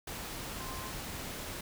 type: tone in noise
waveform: sine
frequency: 1046.5 Hz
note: C6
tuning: in tune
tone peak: -45 dBFS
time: 0.6-0.9 s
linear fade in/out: 5 ms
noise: pink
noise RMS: -41 dBFS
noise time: 0.07-1.61 s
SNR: -7 dB
effects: none